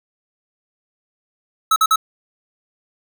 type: tone bursts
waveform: square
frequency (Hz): 1298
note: E6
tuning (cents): -27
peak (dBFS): -12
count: 3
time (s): 1.71-1.959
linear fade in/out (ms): 5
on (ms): 51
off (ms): 48
effects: none